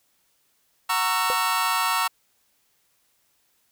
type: chord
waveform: sawtooth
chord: F# dominant seventh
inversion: none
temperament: just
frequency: 740 / 925 / 1110 / 1332 Hz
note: F#5 / A#5 / C#6 / E6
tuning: 0 / -14 / +2 / +18 cents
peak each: -28 / -22 / -22 / -22 dBFS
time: 0.89-2.08 s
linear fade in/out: 10 ms
type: tone with exponential decay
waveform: sine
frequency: 504 Hz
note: B4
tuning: 35 cents sharp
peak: -22 dBFS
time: 1.3-1.37 s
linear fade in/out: 0 ms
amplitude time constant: 15 ms
effects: white hiss -67 dBFS RMS until 3.71 s